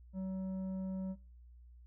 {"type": "tone with tanh clipping", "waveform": "sine", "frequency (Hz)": 188.9, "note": "F#3", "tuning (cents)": 36, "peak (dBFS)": -38, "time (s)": [0.13, 1.16], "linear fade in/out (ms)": 50, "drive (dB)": 8, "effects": ["noise-tail reverb RT60 0.4 s tail -24 dB re dry", "added 60 Hz sine -54 dBFS peak until 1.86 s"]}